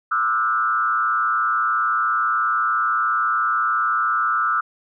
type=tone with frequency modulation; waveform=sine; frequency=1318.5 Hz; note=E6; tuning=in tune; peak=-17 dBFS; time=0.11-4.61 s; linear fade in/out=10 ms; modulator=117 Hz; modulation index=1.1; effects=none